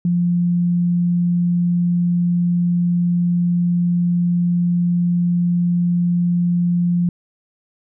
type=tone; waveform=sine; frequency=174.61 Hz; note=F3; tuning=in tune; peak=-14 dBFS; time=0.05-7.09 s; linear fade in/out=2 ms; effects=none